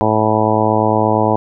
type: harmonic tone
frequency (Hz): 108.6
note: A2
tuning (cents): -22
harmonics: 1 / 2 / 3 / 4 / 5 / 6 / 7 / 8 / 9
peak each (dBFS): -20 / -20 / -20 / -20 / -20 / -20 / -20 / -20 / -20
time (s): 0.01-1.36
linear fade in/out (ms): 0
effects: none